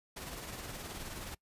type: noise with tremolo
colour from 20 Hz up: pink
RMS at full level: -42 dBFS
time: 0.16-1.35 s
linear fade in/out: 10 ms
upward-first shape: sine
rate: 19 Hz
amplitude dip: 40%
effects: noise-tail reverb RT60 0.1 s tail -23 dB re dry + resampled to 32000 Hz